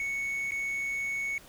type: tone with dropouts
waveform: triangle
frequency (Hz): 2217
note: C#7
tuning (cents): 0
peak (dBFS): -28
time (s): 0-1.38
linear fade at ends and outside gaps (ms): 1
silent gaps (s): 0.509-0.519
effects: pink hiss -53 dBFS RMS until 1.48 s